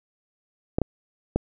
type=clicks; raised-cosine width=2 ms; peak=-8 dBFS; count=3; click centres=0.785 / 0.817 / 1.36 s; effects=none